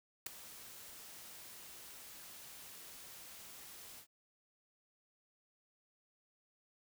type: noise with ADSR envelope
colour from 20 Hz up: white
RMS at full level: -36 dBFS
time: 0.26-4.07 s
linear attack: 6 ms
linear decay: 6 ms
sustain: -17 dB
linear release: 89 ms
effects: none

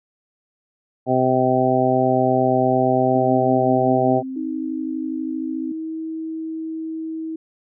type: harmonic tone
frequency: 128.7 Hz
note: C3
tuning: 28 cents flat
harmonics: 1 / 2 / 3 / 4 / 5 / 6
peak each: -25 / -21 / -22 / -25 / -20 / -21 dBFS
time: 1.06-4.23 s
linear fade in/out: 50 ms
type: tone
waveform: sine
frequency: 262.6 Hz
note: C4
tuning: 6 cents sharp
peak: -26 dBFS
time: 3.15-5.72 s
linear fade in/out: 5 ms
type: tone with pitch glide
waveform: sine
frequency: 314.8 to 320.7 Hz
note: D#4 to E4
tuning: +20 to -48 cents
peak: -25 dBFS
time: 4.36-7.36 s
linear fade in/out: 5 ms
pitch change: +32 cents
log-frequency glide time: 5.11-6.01 s
effects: none

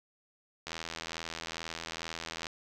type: click train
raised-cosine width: 0.2 ms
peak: -20 dBFS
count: 149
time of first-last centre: 0.67-2.468 s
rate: 82.3 Hz
effects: none

